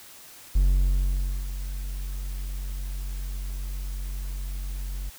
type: tone with ADSR envelope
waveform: triangle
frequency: 46.25 Hz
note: F#1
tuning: in tune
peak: -14 dBFS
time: 0.55-5.1 s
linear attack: 9 ms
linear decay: 900 ms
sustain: -13 dB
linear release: 12 ms
effects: white hiss -47 dBFS RMS until 5.18 s